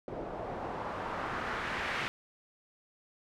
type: noise with low-pass filter sweep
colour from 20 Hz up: white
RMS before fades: -37 dBFS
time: 0.08-2.08 s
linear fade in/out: 0 ms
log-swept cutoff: 550 to 2200 Hz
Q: 1.5
effects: none